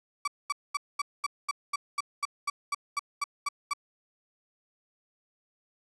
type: tone bursts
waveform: 35% pulse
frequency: 1149 Hz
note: D6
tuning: 38 cents flat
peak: -25 dBFS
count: 15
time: 0.25-3.735 s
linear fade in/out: 5 ms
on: 27 ms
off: 220 ms
effects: resampled to 24000 Hz + 11-bit